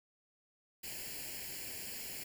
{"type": "noise with comb filter", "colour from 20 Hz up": "white", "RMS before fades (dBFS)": -44, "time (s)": [0.83, 2.24], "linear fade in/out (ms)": 10, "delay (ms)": 0.41, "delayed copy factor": 0.8, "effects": []}